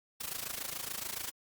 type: noise with amplitude modulation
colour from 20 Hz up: white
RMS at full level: -36 dBFS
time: 0.2-1.31 s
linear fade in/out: 10 ms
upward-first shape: sine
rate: 27 Hz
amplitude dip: 80%
effects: Opus 48 kbps